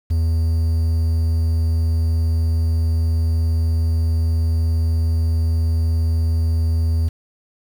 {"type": "tone with quantisation", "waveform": "triangle", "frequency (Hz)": 81.6, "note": "E2", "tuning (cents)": -17, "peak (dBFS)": -13, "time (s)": [0.1, 7.09], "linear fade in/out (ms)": 10, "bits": 7, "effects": []}